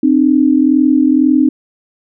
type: tone pair together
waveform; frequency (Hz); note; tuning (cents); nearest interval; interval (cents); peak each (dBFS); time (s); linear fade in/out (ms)
sine; 261.6 / 303.6; C4 / D#4; 0 / -42; minor third; 258; -10; 0.03-1.49; 5
effects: none